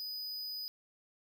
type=tone; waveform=square; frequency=4978 Hz; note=D#8; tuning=in tune; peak=-39 dBFS; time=0-0.68 s; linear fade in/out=0 ms; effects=none